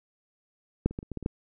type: clicks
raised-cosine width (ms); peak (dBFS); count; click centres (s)
3; -9 / -27 / -20 / -29 / -22 / -20 / -26 / -14; 8; 0.86 / 0.91 / 0.989 / 1.029 / 1.117 / 1.173 / 1.227 / 1.261
effects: none